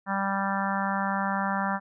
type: harmonic tone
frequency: 196 Hz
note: G3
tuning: in tune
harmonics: 1 / 3 / 4 / 5 / 6 / 7 / 8 / 9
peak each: -30 / -37 / -32 / -32 / -35 / -34 / -36 / -36 dBFS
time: 0.06-1.8 s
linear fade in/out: 50 ms
effects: none